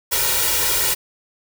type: noise with comb filter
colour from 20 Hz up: white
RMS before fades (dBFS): -19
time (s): 0.11-0.95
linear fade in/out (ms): 20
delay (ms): 2.1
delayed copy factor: +0.95
effects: none